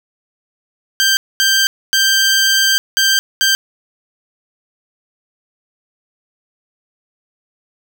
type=tone bursts at uneven times; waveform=15% pulse; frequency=1573 Hz; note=G6; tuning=6 cents sharp; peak=-4 dBFS; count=5; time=1-1.17 / 1.4-1.67 / 1.93-2.78 / 2.97-3.19 / 3.41-3.55 s; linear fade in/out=0 ms; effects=none